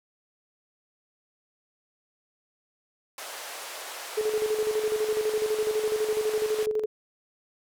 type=band-pass noise; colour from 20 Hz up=pink; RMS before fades=-39 dBFS; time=3.18-6.66 s; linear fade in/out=2 ms; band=510 to 14000 Hz; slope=24 dB/octave
type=tone with tremolo; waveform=sine; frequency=430 Hz; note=A4; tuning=40 cents flat; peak=-22 dBFS; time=4.17-6.86 s; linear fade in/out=10 ms; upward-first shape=square; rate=12 Hz; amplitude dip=55%
effects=none